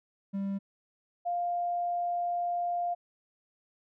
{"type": "tone pair in turn", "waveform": ["triangle", "sine"], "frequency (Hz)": [196.9, 700.4], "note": ["G3", "F5"], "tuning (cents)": [8, 5], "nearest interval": "octave + minor seventh", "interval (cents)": 2197, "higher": "second", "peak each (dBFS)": -28, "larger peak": "neither", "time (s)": [[0.33, 0.59], [1.25, 2.95]], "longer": "second", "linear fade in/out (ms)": 20, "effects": []}